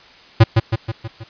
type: tone with echo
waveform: square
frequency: 112.2 Hz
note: A2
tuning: 34 cents sharp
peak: -5 dBFS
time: 0.4-0.44 s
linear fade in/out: 10 ms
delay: 160 ms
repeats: 5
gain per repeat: -5 dB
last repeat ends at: 1.24 s
effects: white hiss -45 dBFS RMS until 1.29 s + resampled to 11025 Hz